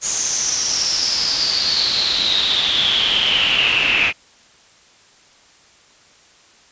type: noise with band-pass filter sweep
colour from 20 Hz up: brown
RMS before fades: -18 dBFS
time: 0.01-4.13 s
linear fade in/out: 50 ms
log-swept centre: 6700 to 2500 Hz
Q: 9.8
effects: white hiss -50 dBFS RMS until 6.71 s + resampled to 16000 Hz